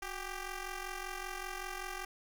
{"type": "ring-modulated tone", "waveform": "10% pulse", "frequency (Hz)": 391.4, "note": "G4", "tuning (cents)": -3, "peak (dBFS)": -28, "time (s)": [0.02, 2.05], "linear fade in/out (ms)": 5, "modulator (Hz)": 414, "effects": []}